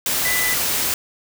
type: tone in noise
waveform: sine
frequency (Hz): 1993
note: B6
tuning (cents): +15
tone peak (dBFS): -21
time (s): 0.25-0.54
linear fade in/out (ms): 2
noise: white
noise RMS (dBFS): -21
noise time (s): 0.06-0.94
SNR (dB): -3
effects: none